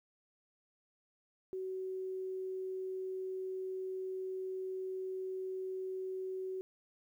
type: tone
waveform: sine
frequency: 376 Hz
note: F#4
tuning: 28 cents sharp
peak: -37 dBFS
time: 1.53-6.61 s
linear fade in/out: 0 ms
effects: 12-bit